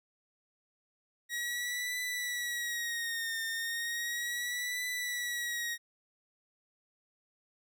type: tone with vibrato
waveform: sawtooth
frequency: 1900 Hz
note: A#6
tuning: 33 cents sharp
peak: -30 dBFS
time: 1.29-5.78 s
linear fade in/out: 50 ms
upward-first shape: triangle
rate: 0.35 Hz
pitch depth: 80 cents each way
effects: none